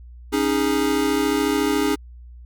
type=chord; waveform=square; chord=C# suspended second; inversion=none; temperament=equal with one note detuned; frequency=277.2 / 311.1 / 412 Hz; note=C#4 / D#4 / G#4; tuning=0 / 0 / -14 cents; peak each=-23 dBFS; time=0.32-1.96 s; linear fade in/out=20 ms; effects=added 60 Hz sine -38 dBFS peak until 2.45 s + MP3 96 kbps